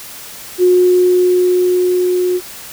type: tone with level ramp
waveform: sine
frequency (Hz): 361.6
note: F#4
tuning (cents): -40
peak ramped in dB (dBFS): -6 to -12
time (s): 0.58-2.41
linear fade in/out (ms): 50
effects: white hiss -32 dBFS RMS until 2.72 s